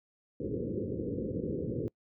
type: low-pass noise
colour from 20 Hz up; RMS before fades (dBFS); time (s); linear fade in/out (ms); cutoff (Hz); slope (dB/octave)
white; -34; 0.4-1.88; 0; 510; 96
effects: noise-tail reverb RT60 0.1 s tail -25 dB re dry + high-pass 80 Hz 12 dB/octave